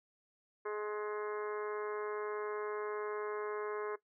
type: harmonic tone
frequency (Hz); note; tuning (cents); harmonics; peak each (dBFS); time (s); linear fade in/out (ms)
210.5; G#3; +24; 2 / 3 / 4 / 5 / 6 / 7 / 8 / 9 / 10; -37 / -51 / -52 / -45 / -49 / -52 / -50 / -61 / -56; 0.65-3.96; 10
effects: noise-tail reverb RT60 0.1 s tail -17 dB re dry